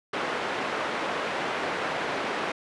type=band-pass noise; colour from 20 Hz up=pink; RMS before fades=-30 dBFS; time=0.13-2.52 s; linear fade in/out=5 ms; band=380 to 2300 Hz; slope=12 dB/octave; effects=resampled to 24000 Hz